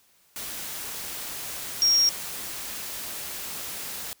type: tone in noise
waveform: sine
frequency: 5588 Hz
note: F8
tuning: in tune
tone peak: -17 dBFS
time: 1.82-2.09 s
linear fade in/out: 0 ms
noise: white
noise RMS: -35 dBFS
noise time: 0.36-4.13 s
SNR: +15 dB
effects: white hiss -62 dBFS RMS until 4.2 s